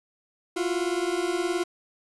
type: beating tone pair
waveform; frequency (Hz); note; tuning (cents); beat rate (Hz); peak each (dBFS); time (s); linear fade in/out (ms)
40% pulse; 341.6 / 360.6; F4 / F#4; -38 / -45; 19; -27; 0.56-1.64; 10
effects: resampled to 24000 Hz + 8-bit